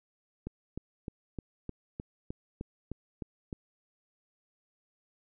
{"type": "click train", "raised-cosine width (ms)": 3, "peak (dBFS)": -24, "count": 11, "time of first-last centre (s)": [0.47, 3.528], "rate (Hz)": 3.27, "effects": []}